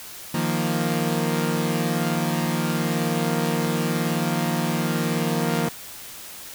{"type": "chord", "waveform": "sawtooth", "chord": "Eb suspended second", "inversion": "none", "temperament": "equal", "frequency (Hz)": [155.56, 174.61, 233.1], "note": ["Eb3", "F3", "Bb3"], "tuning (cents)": [0, 0, 0], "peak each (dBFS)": -22, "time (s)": [0.34, 5.69], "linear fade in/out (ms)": 5, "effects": ["white hiss -39 dBFS RMS until 6.54 s"]}